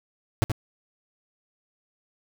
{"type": "tone with echo", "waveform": "45% pulse", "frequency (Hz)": 112, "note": "A2", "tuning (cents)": 31, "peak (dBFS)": -17, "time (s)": [0.42, 0.44], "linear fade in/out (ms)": 0, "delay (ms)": 77, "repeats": 1, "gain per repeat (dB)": -5, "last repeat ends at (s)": 0.517, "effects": []}